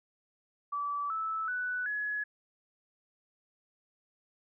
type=tone with pitch steps; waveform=sine; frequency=1154 / 1310.4 / 1487.9 / 1689.6 Hz; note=D6 / E6 / F#6 / G#6; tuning=-31 / -11 / +9 / +29 cents; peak=-31 dBFS; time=0.72-2.24 s; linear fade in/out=10 ms; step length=380 ms; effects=none